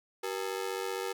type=ring-modulated tone; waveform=sawtooth; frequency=429.5 Hz; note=A4; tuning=42 cents flat; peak=-26 dBFS; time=0.23-1.13 s; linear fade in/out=10 ms; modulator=47.7 Hz; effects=none